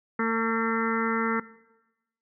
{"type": "harmonic tone", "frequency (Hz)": 226.3, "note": "A3", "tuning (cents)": 49, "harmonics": [1, 2, 4, 5, 6, 7, 8, 9], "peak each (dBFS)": [-27, -30, -34, -35, -30, -39, -34, -36], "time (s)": [0.19, 1.4], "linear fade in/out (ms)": 5, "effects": ["noise-tail reverb RT60 1.0 s tail -19 dB re dry"]}